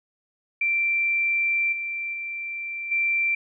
sine tone with level steps, 2352 Hz, D7, 2 cents sharp, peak -20 / -27 / -29 / -20 dBFS, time 0.61-3.35 s, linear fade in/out 5 ms, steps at 1.72 / 2.13 / 2.91 s, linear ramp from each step 10 ms, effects none

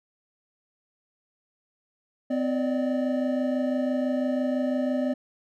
triangle tone cluster, 256.2 / 580 / 606 Hz, C4 / D5 / D#5, -36 / -22 / -46 cents, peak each -23 / -29 / -29 dBFS, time 2.3-5.14 s, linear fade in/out 10 ms, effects none

